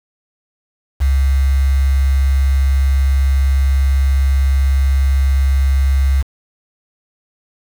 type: tone with quantisation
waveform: sine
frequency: 67.9 Hz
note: C#2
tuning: 35 cents flat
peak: -10 dBFS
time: 1-6.23 s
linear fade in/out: 20 ms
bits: 5
effects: none